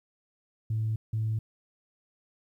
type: tone pair in turn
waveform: sine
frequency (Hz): 110 / 110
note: A2 / A2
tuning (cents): 0 / 0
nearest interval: unison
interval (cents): 0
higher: neither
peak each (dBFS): -25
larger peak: neither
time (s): 0.7-0.96 / 1.13-1.39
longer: neither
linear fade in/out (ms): 5
effects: tanh soft clip ceiling -22 dBFS + 11-bit